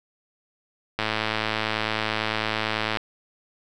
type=click train; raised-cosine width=0.3 ms; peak=-8 dBFS; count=217; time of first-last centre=0.99-2.972 s; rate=109 Hz; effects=none